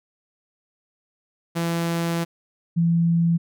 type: tone pair in turn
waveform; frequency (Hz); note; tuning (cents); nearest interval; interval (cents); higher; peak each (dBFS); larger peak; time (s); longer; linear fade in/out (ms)
sawtooth / sine; 168.3 / 168.3; E3 / E3; +36 / +36; unison; 0; neither; -18 / -16; second; 1.55-2.25 / 2.76-3.38; first; 20
effects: none